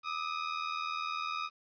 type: ring-modulated tone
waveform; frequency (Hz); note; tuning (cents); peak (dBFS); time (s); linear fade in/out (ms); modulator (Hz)
sawtooth; 1244.5; D#6; 0; -27; 0.03-1.5; 50; 40
effects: resampled to 11025 Hz + 11-bit